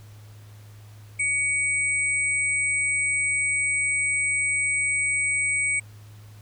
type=tone pair together; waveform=sine; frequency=2250 / 8172 Hz; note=C#7 / C9; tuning=+25 / -42 cents; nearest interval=octave + minor seventh; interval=2233 cents; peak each=-22 / -28 dBFS; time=1.19-5.8 s; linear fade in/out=10 ms; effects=added 105 Hz sine -43 dBFS peak until 6.41 s + pink hiss -55 dBFS RMS until 6.41 s